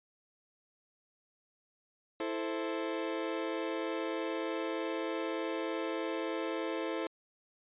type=chord; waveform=35% pulse; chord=A minor; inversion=second; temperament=equal; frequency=329.6 / 440 / 523.3 Hz; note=E4 / A4 / C5; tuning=0 / 0 / 0 cents; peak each=-35 / -37 / -37 dBFS; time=2.2-7.07 s; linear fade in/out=2 ms; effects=resampled to 8000 Hz

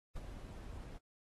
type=noise with ADSR envelope; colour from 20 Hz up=brown; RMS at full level=-41 dBFS; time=0.15-0.99 s; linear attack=17 ms; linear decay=22 ms; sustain=-7 dB; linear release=28 ms; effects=AAC 32 kbps

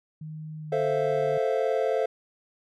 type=tone with pitch glide; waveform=sine; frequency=155.56 to 147.51 Hz; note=D#3 to D3; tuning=0 to +8 cents; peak=-35 dBFS; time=0.21-1.38 s; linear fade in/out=5 ms; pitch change=-92 cents; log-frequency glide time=0.58-0.92 s
type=chord; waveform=triangle; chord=F major seventh; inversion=first; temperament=equal; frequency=440 / 523.3 / 659.3 / 698.5 Hz; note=A4 / C5 / E5 / F5; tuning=0 / 0 / 0 / 0 cents; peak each=-25 / -25 / -28 / -30 dBFS; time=0.72-2.06 s; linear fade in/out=5 ms
effects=none

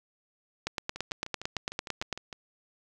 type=two click trains; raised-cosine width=0.2 ms; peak=-22 / -13 dBFS; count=10 / 14; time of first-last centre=0.96-2.328 / 0.67-2.127 s; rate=6.58 / 8.92 Hz; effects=none

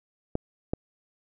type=clicks; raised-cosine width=2 ms; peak=-13 dBFS; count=2; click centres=0.354 / 0.735 s; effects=none

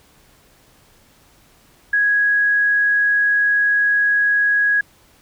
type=tone; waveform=sine; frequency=1661.2 Hz; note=G#6; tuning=in tune; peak=-13 dBFS; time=1.93-4.81 s; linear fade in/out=5 ms; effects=pink hiss -53 dBFS RMS until 5.21 s

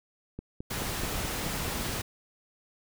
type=click train; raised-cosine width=3 ms; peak=-24 dBFS; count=8; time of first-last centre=0.39-1.895 s; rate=4.65 Hz
type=noise; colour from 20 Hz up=pink; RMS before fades=-33 dBFS; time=0.7-2.02 s; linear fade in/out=10 ms
effects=none

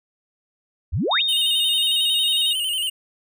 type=exponential sweep; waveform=sine; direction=up; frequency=62.7 to 4001 Hz; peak=-19 dBFS; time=0.92-1.23 s; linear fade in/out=20 ms
type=tone with pitch glide; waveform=sine; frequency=3693 to 3721 Hz; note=A#7 to A#7; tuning=-17 to -4 cents; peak=-19 dBFS; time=1.11-2.53 s; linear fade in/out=5 ms; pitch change=+13 cents; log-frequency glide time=1.68-2 s
type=tone with vibrato; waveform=square; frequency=2960 Hz; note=F#7; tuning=in tune; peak=-22 dBFS; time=1.28-2.9 s; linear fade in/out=10 ms; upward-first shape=square; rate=11 Hz; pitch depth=62 cents each way
effects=none

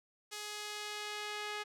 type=tone with band-pass filter sweep; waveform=sawtooth; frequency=418.9 Hz; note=G#4; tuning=15 cents sharp; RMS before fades=-42 dBFS; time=0.31-1.64 s; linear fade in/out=20 ms; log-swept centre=5800 to 2400 Hz; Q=0.73; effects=none

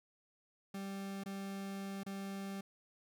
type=tone with dropouts; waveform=40% pulse; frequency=196 Hz; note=G3; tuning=in tune; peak=-40 dBFS; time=0.74-2.61 s; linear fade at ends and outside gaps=5 ms; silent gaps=1.237-1.259 / 2.034-2.063 s; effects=none

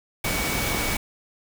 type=tone in noise; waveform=sine; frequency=2254 Hz; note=C#7; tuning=28 cents sharp; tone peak=-31 dBFS; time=0.24-0.97 s; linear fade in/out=5 ms; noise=pink; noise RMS=-26 dBFS; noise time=0.24-0.97 s; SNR=-8 dB; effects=none

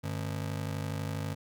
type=ring-modulated tone; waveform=35% pulse; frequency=123.47 Hz; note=B2; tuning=in tune; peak=-28 dBFS; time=0.03-1.35 s; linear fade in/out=20 ms; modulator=26.1 Hz; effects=none

